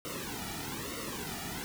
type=noise with flanger; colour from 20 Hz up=pink; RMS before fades=-39 dBFS; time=0.05-1.64 s; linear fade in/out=0 ms; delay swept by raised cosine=1.2 to 1.92 ms; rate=1.1 Hz; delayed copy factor=-1; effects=none